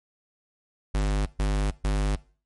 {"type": "tone bursts", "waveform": "square", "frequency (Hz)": 50.4, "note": "G1", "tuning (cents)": 49, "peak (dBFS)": -22, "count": 3, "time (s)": [0.94, 2.16], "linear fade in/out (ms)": 10, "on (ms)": 320, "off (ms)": 130, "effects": ["noise-tail reverb RT60 0.4 s tail -20 dB re dry", "MP3 48 kbps"]}